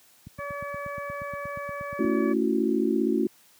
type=click train; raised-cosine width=5 ms; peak=-27 dBFS; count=16; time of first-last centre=0.27-2.047 s; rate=8.44 Hz
type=harmonic tone; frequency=571 Hz; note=D5; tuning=49 cents flat; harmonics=1 / 2 / 3 / 4; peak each=-35 / -36 / -40 / -43 dBFS; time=0.38-2.34 s; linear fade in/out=20 ms
type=chord; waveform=sine; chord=F# minor seventh; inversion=first; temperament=just; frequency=222 / 277.5 / 333 / 370 Hz; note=A3 / C#4 / E4 / F#4; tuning=+16 / +2 / +18 / 0 cents; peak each=-27 dBFS; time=1.99-3.27 s; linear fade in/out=5 ms
effects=white hiss -58 dBFS RMS until 3.59 s + high-pass 80 Hz 12 dB/octave